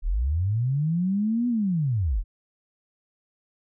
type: linear two-way sweep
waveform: sine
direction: up then down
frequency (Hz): 31.7 to 246.9 to 31.7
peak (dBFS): -21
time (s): 0.02-2.24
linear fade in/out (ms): 50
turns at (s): 1.48
effects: none